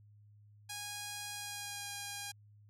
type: tone with pitch glide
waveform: 5% pulse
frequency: 823 to 812.1 Hz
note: G#5 to G#5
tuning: -16 to -39 cents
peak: -29 dBFS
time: 0.69-2.32 s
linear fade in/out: 10 ms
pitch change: -23 cents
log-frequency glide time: 1.32-1.9 s
effects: added 104 Hz sine -58 dBFS peak until 2.69 s